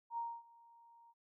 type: tone with ADSR envelope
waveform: sine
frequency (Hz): 932.3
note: A#5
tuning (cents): 0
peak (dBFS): -36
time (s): 0.1-1.14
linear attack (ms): 75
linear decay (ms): 250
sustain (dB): -24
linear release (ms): 41
effects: none